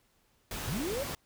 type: noise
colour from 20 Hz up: pink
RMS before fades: -38 dBFS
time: 0.51-1.15 s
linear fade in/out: 2 ms
type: linear sweep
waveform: sine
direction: up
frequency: 89.7 to 587.3 Hz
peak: -32 dBFS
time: 0.67-1.04 s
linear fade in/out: 10 ms
effects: pink hiss -70 dBFS RMS until 1.25 s